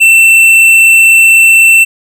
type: tone with tanh clipping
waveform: sine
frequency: 2684 Hz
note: E7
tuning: 31 cents sharp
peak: -3 dBFS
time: 0-1.85 s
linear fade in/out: 20 ms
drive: 12 dB
effects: none